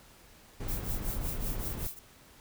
brown noise, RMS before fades -35 dBFS, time 0.6-1.87 s, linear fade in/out 5 ms
violet noise with tremolo, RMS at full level -36 dBFS, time 0.68-1.99 s, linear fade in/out 2 ms, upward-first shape triangle, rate 5.3 Hz, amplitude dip 95%
effects pink hiss -57 dBFS RMS until 2.4 s

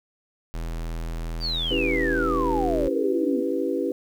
square tone, 41.2 Hz, E1, in tune, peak -29 dBFS, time 0.54-2.88 s, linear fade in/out 0 ms
sine exponential sweep, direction down, 4799 to 233.1 Hz, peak -25 dBFS, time 1.4-3.43 s, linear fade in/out 50 ms
sine chord, C# half-diminished seventh, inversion none, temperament equal, 277.2 / 329.6 / 392 / 493.9 Hz, C#4 / E4 / G4 / B4, 0 / 0 / 0 / 0 cents, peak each -28 dBFS, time 1.71-3.92 s, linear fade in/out 2 ms
effects 9-bit

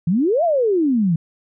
sine exponential two-way sweep, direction up then down, 155.56 to 713 to 155.56 Hz, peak -14 dBFS, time 0.07-1.16 s, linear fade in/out 5 ms, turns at 0.44 s, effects none

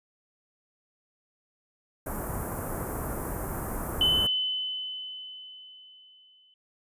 pink band-stop noise, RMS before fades -33 dBFS, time 2.06-4.27 s, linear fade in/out 5 ms, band 1400 to 10000 Hz, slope 24 dB/octave
sine tone with exponential decay, 3024 Hz, F#7, 37 cents sharp, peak -19 dBFS, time 4.01-6.54 s, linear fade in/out 2 ms, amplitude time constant 550 ms
effects resampled to 32000 Hz

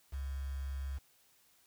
sine tone with quantisation, 68 Hz, C#2, 33 cents flat, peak -36 dBFS, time 0.12-0.99 s, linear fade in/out 20 ms, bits 9, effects white hiss -68 dBFS RMS until 1.66 s

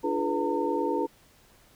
sine tone cluster, 293.1 / 342.9 / 422.8 / 492.4 / 909 Hz, D4 / F4 / G#4 / B4 / A#5, -3 / -32 / +31 / -5 / -44 cents, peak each -31 dBFS, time 0.03-1.07 s, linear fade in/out 20 ms, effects pink hiss -59 dBFS RMS until 1.75 s

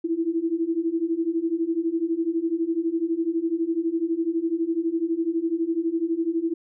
sine beating tone pair, 323.7 / 335.7 Hz, E4 / E4, -31 / +32 cents, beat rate 12 Hz, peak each -26 / -24 dBFS, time 0.04-6.54 s, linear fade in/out 10 ms, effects none

